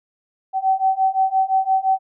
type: beating tone pair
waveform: sine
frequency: 762 / 767.8 Hz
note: G5 / G5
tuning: -49 / -36 cents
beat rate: 5.8 Hz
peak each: -19 / -18 dBFS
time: 0.53-1.99 s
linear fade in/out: 50 ms
effects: none